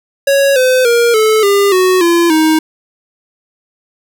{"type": "tone with pitch steps", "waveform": "square", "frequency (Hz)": [554.4, 511.3, 471.6, 435, 401.2, 370, 341.3, 314.8], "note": ["C#5", "C5", "A#4", "A4", "G4", "F#4", "F4", "D#4"], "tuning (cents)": [0, -40, 20, -20, 40, 0, -40, 20], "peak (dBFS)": -8, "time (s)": [0.27, 2.59], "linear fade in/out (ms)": 5, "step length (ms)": 290, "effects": []}